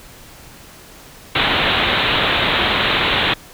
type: low-pass noise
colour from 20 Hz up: white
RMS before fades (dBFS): -17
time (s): 1.35-3.34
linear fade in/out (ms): 5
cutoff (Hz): 3900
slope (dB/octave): 96
effects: pink hiss -41 dBFS RMS until 3.53 s